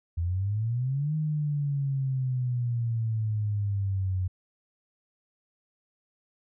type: exponential two-way sweep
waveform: sine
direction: up then down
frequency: 82.2 to 156.1 to 91.3 Hz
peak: -25 dBFS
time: 0.17-4.28 s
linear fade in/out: 10 ms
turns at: 1.15 s
effects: none